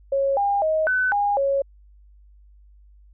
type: tone with pitch steps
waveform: sine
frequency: 549 / 805 / 629 / 1507 / 815 / 552 Hz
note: C#5 / G5 / D#5 / F#6 / G#5 / C#5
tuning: -17 / +46 / +19 / +31 / -33 / -7 cents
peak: -18 dBFS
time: 0.12-1.62 s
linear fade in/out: 5 ms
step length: 250 ms
effects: added 50 Hz sine -48 dBFS peak until 3.13 s